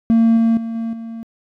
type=tone with level steps; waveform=triangle; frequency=227.8 Hz; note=A#3; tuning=40 cents flat; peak=-7 / -9 / -20 / -18 / -25 dBFS; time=0.1-1.23 s; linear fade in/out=0 ms; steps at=0.37 / 0.57 / 0.75 / 0.93 s; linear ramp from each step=2 ms; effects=tanh soft clip ceiling -3 dBFS